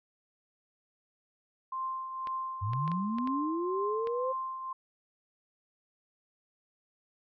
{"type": "tone with tremolo", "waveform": "sine", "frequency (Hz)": 1050, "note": "C6", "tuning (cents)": 6, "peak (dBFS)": -31, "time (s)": [1.72, 4.73], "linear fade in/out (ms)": 5, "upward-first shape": "triangle", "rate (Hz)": 2, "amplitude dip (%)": 55}
{"type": "clicks", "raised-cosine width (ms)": 0.3, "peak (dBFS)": -27, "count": 7, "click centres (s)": [2.272, 2.734, 2.878, 2.917, 3.185, 3.274, 4.072]}
{"type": "linear sweep", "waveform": "sine", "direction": "up", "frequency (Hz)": [91.2, 529], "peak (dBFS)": -30, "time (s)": [2.61, 4.33], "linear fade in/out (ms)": 20}
{"effects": []}